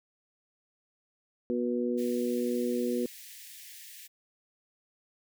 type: harmonic tone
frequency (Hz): 121.6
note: B2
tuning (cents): -26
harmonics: 2 / 3 / 4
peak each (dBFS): -30 / -32 / -33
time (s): 1.5-3.06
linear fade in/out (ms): 0
type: high-pass noise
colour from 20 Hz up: white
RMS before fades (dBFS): -48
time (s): 1.97-4.08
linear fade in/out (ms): 20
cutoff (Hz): 1700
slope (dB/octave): 96
effects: none